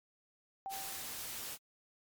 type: tone with exponential decay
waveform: sine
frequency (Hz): 778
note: G5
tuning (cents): -13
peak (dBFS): -37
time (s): 0.66-1.31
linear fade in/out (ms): 0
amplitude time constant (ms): 140
type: noise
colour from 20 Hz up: white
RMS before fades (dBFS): -43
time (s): 0.69-1.58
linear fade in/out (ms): 50
effects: MP3 96 kbps